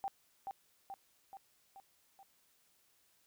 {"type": "tone with echo", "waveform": "sine", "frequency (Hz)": 784, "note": "G5", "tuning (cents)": 0, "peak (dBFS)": -35, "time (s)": [0.04, 0.08], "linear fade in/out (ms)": 0, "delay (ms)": 430, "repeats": 5, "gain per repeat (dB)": -4, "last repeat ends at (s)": 2.23, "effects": ["white hiss -72 dBFS RMS until 3.26 s"]}